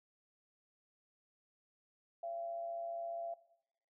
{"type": "tone with amplitude modulation", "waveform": "sine", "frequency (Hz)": 679, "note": "F5", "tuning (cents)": -49, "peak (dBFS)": -37, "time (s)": [2.23, 3.34], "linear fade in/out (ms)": 5, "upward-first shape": "sine", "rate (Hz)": 115, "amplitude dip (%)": 50, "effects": ["noise-tail reverb RT60 0.8 s tail -17 dB re dry"]}